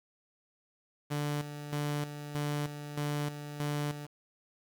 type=tone with tremolo; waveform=sawtooth; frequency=146.83 Hz; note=D3; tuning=in tune; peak=-27 dBFS; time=1.1-4.07 s; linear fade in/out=20 ms; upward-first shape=square; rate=1.6 Hz; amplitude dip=65%; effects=9-bit